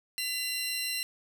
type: tone cluster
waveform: sawtooth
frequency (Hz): 2006 / 2761 / 4078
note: B6 / F7 / C8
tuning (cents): +26 / -20 / -45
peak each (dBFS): -37 / -31 / -31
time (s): 0.18-1.03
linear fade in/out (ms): 0
effects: none